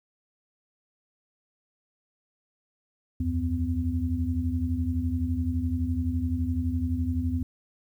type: tone cluster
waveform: sine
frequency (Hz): 78.3 / 90.1 / 253.5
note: D#2 / F#2 / B3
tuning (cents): +11 / -45 / +45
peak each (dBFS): -29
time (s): 3.2-7.43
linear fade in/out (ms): 5
effects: 10-bit